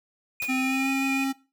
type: tone with vibrato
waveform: triangle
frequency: 2448 Hz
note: D#7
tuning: 29 cents flat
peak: -26 dBFS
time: 0.4-1.24 s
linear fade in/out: 2 ms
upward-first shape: triangle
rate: 6.5 Hz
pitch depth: 26 cents each way
type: noise with exponential decay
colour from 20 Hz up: white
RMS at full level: -30 dBFS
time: 0.42-0.55 s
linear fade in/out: 2 ms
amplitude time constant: 27 ms
type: tone with pitch glide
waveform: square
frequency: 260 to 269.5 Hz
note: C4 to C#4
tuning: -11 to -49 cents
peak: -25 dBFS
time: 0.48-1.33 s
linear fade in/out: 20 ms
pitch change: +62 cents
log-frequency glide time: 0.59-0.9 s
effects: noise-tail reverb RT60 0.3 s tail -19 dB re dry